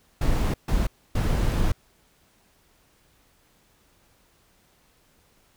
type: noise bursts at uneven times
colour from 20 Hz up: brown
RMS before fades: -22 dBFS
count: 3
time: 0.21-0.54 / 0.68-0.87 / 1.15-1.72 s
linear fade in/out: 5 ms
effects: pink hiss -62 dBFS RMS until 5.56 s